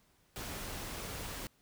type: noise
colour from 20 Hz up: pink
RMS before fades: -42 dBFS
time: 0.36-1.47 s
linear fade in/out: 0 ms
effects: pink hiss -70 dBFS RMS until 1.61 s